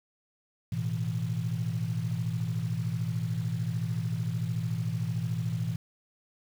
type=chord; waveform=sine; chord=A suspended second; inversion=none; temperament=equal; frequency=110 / 123.47 / 164.81 Hz; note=A2 / B2 / E3; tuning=0 / 0 / 0 cents; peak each=-32 / -32 / -32 dBFS; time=0.72-5.76 s; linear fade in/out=5 ms; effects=tanh soft clip ceiling -19 dBFS + 8-bit